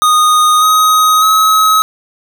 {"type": "tone with pitch steps", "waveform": "square", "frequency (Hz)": [1237, 1257.9, 1279.1], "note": ["D#6", "D#6", "D#6"], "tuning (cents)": [-10, 19, 47], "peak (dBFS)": -7, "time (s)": [0.02, 1.82], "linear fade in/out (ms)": 0, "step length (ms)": 600, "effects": []}